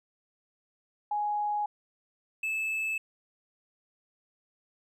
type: tone pair in turn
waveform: sine / triangle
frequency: 833 / 2616 Hz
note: G#5 / E7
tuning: +5 / -14 cents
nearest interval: octave + minor sixth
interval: 1981 cents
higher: second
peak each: -27 dBFS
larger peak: neither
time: 1.11-1.66 / 2.43-2.98 s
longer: neither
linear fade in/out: 5 ms
effects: none